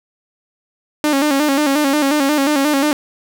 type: tone with vibrato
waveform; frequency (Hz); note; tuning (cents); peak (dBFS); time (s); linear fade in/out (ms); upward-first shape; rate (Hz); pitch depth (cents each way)
sawtooth; 287; D4; -40; -9; 1.04-2.93; 0; square; 5.6; 80
effects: none